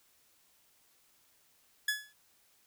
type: tone with exponential decay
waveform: sawtooth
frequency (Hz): 1700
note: G#6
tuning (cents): +40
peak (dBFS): -23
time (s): 1.88-2.13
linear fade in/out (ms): 5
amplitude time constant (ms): 53
effects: white hiss -68 dBFS RMS until 2.66 s